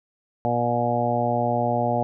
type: harmonic tone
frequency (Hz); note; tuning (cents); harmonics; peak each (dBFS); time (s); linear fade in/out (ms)
120; B2; -49; 1 / 2 / 3 / 4 / 5 / 6 / 7; -28 / -28 / -34 / -30 / -26 / -25 / -28; 0.45-2.03; 0
effects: none